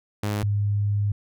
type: tone pair in turn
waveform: sawtooth / sine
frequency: 103.83 / 102.46 Hz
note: G#2 / G#2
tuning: 0 / -23 cents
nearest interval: unison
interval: 23 cents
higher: first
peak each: -20 dBFS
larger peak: neither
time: 0.23-0.43 / 0.43-1.12 s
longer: second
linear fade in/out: 5 ms
effects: none